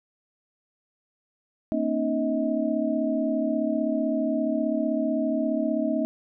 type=tone cluster; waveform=sine; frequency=231 / 267.3 / 302.6 / 634 Hz; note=A#3 / C4 / D#4 / D#5; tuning=-16 / +37 / -48 / +32 cents; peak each=-28 dBFS; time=1.72-6.05 s; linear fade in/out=0 ms; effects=none